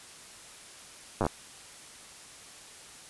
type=slowing click train; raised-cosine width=1 ms; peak=-13 dBFS; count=6; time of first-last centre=1.21-1.266 s; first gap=9 ms; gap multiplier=1.11; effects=white hiss -49 dBFS RMS until 3.09 s + resampled to 24000 Hz